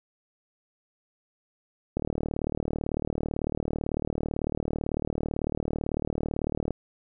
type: click train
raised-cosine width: 2 ms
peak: -15 dBFS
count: 181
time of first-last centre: 1.97-6.707 s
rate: 38 Hz
effects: none